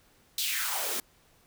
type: noise with high-pass filter sweep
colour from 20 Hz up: white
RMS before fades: -31 dBFS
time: 0.38-1 s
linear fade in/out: 2 ms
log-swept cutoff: 4100 to 280 Hz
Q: 3.1
effects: pink hiss -63 dBFS RMS until 1.46 s